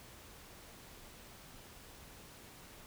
silence, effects pink hiss -55 dBFS RMS until 2.86 s

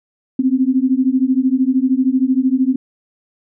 sine beating tone pair, 254 / 267 Hz, B3 / C4, +49 / +35 cents, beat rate 13 Hz, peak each -15 dBFS, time 0.39-2.76 s, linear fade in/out 5 ms, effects none

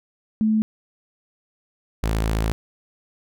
sine / sawtooth tone pair in turn, 217.5 / 54.55 Hz, A3 / A1, -20 / -14 cents, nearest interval 2 octaves, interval 2394 cents, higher first, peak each -16 dBFS, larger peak neither, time 0.41-0.62 / 2.03-2.52 s, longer second, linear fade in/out 0 ms, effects none

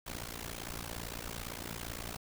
pink noise with amplitude modulation, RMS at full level -38 dBFS, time 0.06-2.17 s, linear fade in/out 10 ms, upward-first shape sine, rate 57.7 Hz, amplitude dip 95%, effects none

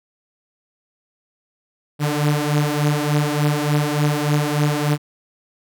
sawtooth beating tone pair, 146.83 / 150.23 Hz, D3 / D3, 0 / +40 cents, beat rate 3.4 Hz, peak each -15 / -17 dBFS, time 1.99-4.98 s, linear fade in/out 50 ms, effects none

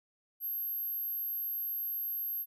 sine tone, 12544 Hz, G9, in tune, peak -33 dBFS, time 0.4-2.46 s, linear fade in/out 50 ms, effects none

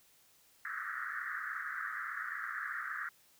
white band-pass noise, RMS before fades -40 dBFS, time 0.65-3.09 s, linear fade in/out 2 ms, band 1200 to 1900 Hz, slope 96 dB/octave, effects white hiss -66 dBFS RMS until 3.39 s

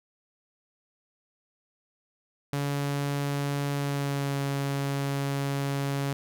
sawtooth tone with pitch glide, 142 to 139.48 Hz, C#3 to C#3, +42 to +11 cents, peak -23 dBFS, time 2.53-6.13 s, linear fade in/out 0 ms, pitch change -31 cents, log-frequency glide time 3.76-4.4 s, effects none

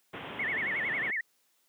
pink low-pass noise, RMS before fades -39 dBFS, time 0.13-1.11 s, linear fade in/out 10 ms, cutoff 3400 Hz, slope 96 dB/octave
sine tone with vibrato, 1975.5 Hz, B6, in tune, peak -29 dBFS, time 0.39-1.21 s, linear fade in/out 5 ms, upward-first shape sine, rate 11 Hz, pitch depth 210 cents each way
effects white hiss -71 dBFS RMS until 1.68 s + high-pass 200 Hz 12 dB/octave

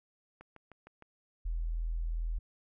click train, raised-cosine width 0.5 ms, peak -36 dBFS, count 5, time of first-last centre 0.41-1.023 s, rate 6.52 Hz
sine tone, 41.2 Hz, E1, in tune, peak -31 dBFS, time 1.45-2.39 s, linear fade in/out 10 ms
effects none

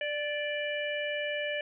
harmonic tone with a mistuned harmonic, 590 Hz, D5, 8 cents sharp, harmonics 1 / 3 / 4 / 5, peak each -33 / -36 / -38 / -39 dBFS, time 0.01-1.61 s, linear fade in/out 2 ms, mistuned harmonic 3, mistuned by -25 cents, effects none

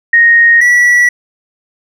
sine / triangle tone pair in turn, 1864.7 / 1945.6 Hz, A#6 / B6, 0 / -26 cents, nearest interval minor second, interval 74 cents, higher second, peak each -3 dBFS, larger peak neither, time 0.13-0.61 / 0.61-1.09 s, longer neither, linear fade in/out 5 ms, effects none

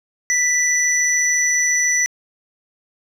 sine tone pair together, 1978 / 5927 Hz, B6 / F#8, +2 / +2 cents, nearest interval octave + perfect fifth, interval 1900 cents, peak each -17 / -16 dBFS, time 0.3-2.06 s, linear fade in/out 0 ms, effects tanh soft clip ceiling -9 dBFS + 8-bit

